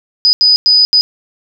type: tone bursts at uneven times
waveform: sine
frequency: 4978 Hz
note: D#8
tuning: in tune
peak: -5 dBFS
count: 4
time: 0.25-0.33 / 0.41-0.56 / 0.66-0.85 / 0.93-1.01 s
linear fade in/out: 0 ms
effects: none